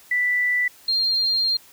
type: tone pair in turn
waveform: sine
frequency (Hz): 1975.5 / 4197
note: B6 / C8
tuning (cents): 0 / +5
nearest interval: octave + minor second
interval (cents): 1305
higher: second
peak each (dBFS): -18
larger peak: neither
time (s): 0.11-0.68 / 0.88-1.57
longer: second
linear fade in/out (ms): 5
effects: white hiss -50 dBFS RMS until 1.72 s